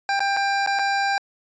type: tone with dropouts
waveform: 25% pulse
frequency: 794 Hz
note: G5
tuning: 22 cents sharp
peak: -16 dBFS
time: 0.09-1.18 s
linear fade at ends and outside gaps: 1 ms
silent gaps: 0.194-0.204 / 0.366-0.37 / 0.663-0.673 / 0.789-0.793 s
effects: resampled to 16000 Hz